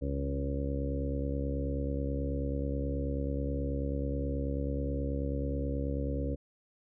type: harmonic tone with a mistuned harmonic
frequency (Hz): 69.3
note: C#2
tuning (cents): 0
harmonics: 1 / 2 / 3 / 4 / 5 / 6 / 7 / 8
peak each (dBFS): -33 / -38 / -44 / -37 / -46 / -48 / -40 / -42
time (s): 0.01-6.36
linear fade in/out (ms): 20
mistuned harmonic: 2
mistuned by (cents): +19
effects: none